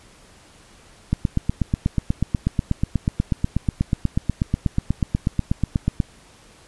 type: click train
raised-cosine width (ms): 5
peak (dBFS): -6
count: 41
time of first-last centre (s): 1.13-6.002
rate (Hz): 8.21
effects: pink hiss -50 dBFS RMS until 6.67 s + resampled to 24000 Hz